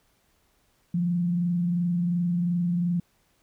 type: tone with frequency modulation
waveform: sine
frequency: 174.4 Hz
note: F3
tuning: 2 cents flat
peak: -22 dBFS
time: 0.94-3 s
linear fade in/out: 5 ms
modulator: 22.8 Hz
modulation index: 0.24
effects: pink hiss -67 dBFS RMS until 3.42 s